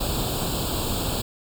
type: noise with comb filter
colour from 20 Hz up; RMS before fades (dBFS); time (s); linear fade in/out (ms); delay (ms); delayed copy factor
pink; -26; 0-1.22; 10; 0.25; +0.9
effects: none